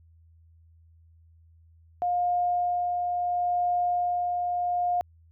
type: tone with tremolo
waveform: sine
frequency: 710 Hz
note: F5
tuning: 28 cents sharp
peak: -22 dBFS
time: 2.02-5.01 s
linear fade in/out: 0 ms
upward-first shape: sine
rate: 0.73 Hz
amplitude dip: 30%
effects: added 82 Hz sine -54 dBFS peak until 5.31 s